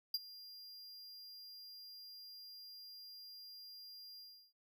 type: tone with ADSR envelope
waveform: square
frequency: 4800 Hz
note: D8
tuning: 37 cents sharp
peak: -32 dBFS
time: 0.14-4.53 s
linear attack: 4 ms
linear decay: 33 ms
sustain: -20 dB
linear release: 340 ms
effects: none